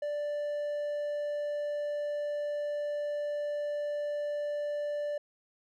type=tone; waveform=triangle; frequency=587.3 Hz; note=D5; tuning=in tune; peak=-29 dBFS; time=0.02-5.18 s; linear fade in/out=5 ms; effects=none